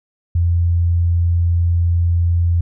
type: tone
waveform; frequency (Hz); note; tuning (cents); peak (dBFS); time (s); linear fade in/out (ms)
sine; 85.7; F2; -32; -12; 0.35-2.61; 5
effects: none